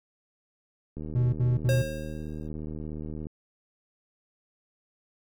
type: click train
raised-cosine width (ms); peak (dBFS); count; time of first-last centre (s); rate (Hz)
3; -25; 178; 0.97-3.269; 77
type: tone bursts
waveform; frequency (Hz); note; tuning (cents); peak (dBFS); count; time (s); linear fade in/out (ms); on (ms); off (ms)
triangle; 122.9; B2; -8; -19; 3; 1.15-1.822; 10; 180; 66
type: tone with exponential decay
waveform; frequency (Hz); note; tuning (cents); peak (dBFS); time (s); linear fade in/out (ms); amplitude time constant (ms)
square; 537; C5; +45; -25; 1.69-2.48; 0; 170
effects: none